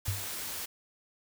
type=noise; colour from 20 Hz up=white; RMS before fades=-38 dBFS; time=0.05-0.66 s; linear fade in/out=10 ms
type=tone with exponential decay; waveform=sine; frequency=98 Hz; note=G2; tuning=in tune; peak=-25 dBFS; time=0.08-0.31 s; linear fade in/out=0 ms; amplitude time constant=50 ms
effects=none